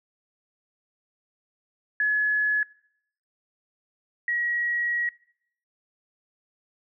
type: tone pair in turn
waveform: sine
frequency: 1700 / 1908.2 Hz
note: G#6 / A#6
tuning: +40 / +40 cents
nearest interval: major second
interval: 200 cents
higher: second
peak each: -20 / -23 dBFS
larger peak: first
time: 2-2.63 / 4.28-5.09 s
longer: second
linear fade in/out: 2 ms
effects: noise-tail reverb RT60 0.7 s tail -23 dB re dry